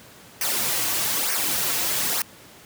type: noise with flanger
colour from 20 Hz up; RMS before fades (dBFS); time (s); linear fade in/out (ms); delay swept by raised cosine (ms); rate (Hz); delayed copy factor
white; -24; 0.41-2.22; 2; 0.26 to 5.06; 1.1; -0.65
effects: pink hiss -47 dBFS RMS until 2.65 s + high-pass 100 Hz 12 dB/octave